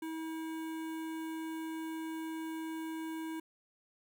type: tone with notch filter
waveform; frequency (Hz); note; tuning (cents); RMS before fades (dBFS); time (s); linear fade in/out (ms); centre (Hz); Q
square; 321.2; E4; -45; -40; 0.02-3.4; 5; 5000; 1
effects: none